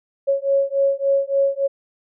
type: beating tone pair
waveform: sine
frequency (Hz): 550 / 553.5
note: C#5 / C#5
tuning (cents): -14 / -3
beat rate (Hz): 3.5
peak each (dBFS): -19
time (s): 0.27-1.68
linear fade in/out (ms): 20
effects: none